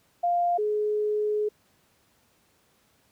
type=tone pair in turn; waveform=sine; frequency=699 / 421.8 Hz; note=F5 / G#4; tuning=+1 / +27 cents; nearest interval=major sixth; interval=874 cents; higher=first; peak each=-21 / -23 dBFS; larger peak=first; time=0.23-0.58 / 0.58-1.49 s; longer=second; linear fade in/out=10 ms; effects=pink hiss -65 dBFS RMS until 3.11 s + high-pass 80 Hz 12 dB/octave